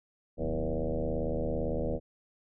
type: tone with frequency modulation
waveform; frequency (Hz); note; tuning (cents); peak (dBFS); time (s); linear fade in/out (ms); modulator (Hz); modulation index
sine; 247.7; B3; +5; -28; 0.37-2; 50; 77.8; 4.6
effects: none